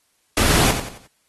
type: noise with echo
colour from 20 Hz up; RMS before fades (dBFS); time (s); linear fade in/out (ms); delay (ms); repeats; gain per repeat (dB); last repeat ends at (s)
pink; -18; 0.37-0.71; 2; 89; 4; -8; 1.066
effects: white hiss -65 dBFS RMS until 1.28 s + AAC 32 kbps